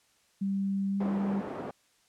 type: tone with pitch glide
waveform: sine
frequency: 196 to 198.51 Hz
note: G3 to G3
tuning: 0 to +22 cents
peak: -27 dBFS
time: 0.41-1.41 s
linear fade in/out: 10 ms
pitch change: +22 cents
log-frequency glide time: 0.9-0.99 s
type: band-pass noise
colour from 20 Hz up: pink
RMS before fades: -38 dBFS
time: 1-1.71 s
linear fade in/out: 5 ms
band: 230 to 860 Hz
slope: 12 dB/octave
effects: white hiss -67 dBFS RMS until 2.08 s + low-pass 9000 Hz 12 dB/octave